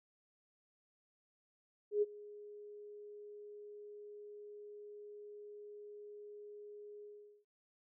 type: tone with ADSR envelope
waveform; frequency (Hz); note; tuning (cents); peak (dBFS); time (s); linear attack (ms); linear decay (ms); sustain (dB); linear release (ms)
sine; 415.3; G#4; 0; -27; 1.91-7.45; 110; 29; -22; 420
effects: none